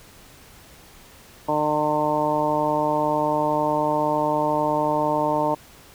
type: harmonic tone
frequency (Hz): 151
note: D3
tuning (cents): +48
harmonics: 1 / 2 / 3 / 4 / 5 / 6 / 7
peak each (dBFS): -33 / -27 / -30 / -24 / -31 / -23 / -31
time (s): 1.48-5.55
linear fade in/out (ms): 10
effects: pink hiss -48 dBFS RMS until 5.94 s